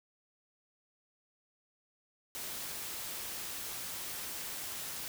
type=noise; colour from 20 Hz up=white; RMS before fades=-41 dBFS; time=2.35-5.08 s; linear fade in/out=0 ms; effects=none